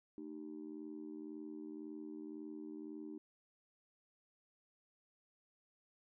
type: tone with amplitude modulation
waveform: sine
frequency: 305.4 Hz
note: D#4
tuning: 32 cents flat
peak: -40 dBFS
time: 0.18-3.18 s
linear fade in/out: 0 ms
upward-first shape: sine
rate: 81.9 Hz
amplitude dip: 100%
effects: tanh soft clip ceiling -38 dBFS